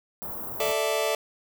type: band-stop noise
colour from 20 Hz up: white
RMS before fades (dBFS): -35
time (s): 0.22-0.72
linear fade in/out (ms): 0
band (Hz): 1100 to 16000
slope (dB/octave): 24
type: chord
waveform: sawtooth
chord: A suspended fourth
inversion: none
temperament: just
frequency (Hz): 440 / 586.7 / 660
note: A4 / D5 / E5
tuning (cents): 0 / -2 / +2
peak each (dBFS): -24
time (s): 0.6-1.15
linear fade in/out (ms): 2
effects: none